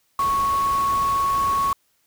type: tone in noise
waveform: sine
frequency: 1107 Hz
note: C#6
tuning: 3 cents flat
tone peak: -18 dBFS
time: 0.19-1.73 s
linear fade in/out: 2 ms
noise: pink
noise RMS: -34 dBFS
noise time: 0.19-1.73 s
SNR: +13 dB
effects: white hiss -66 dBFS RMS until 2.06 s